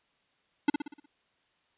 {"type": "tone with echo", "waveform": "square", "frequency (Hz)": 293.7, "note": "D4", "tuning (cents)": 0, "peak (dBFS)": -20, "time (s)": [0.68, 0.7], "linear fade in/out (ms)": 5, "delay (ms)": 60, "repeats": 6, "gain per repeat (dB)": -6, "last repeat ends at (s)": 1.06, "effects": ["white hiss -71 dBFS RMS until 1.77 s", "resampled to 8000 Hz"]}